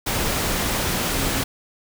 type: tone in noise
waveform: sine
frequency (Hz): 270.3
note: C#4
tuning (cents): -44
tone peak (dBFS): -32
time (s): 1.11-1.42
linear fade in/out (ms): 10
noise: pink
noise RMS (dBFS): -23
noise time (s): 0.06-1.44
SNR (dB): -12
effects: none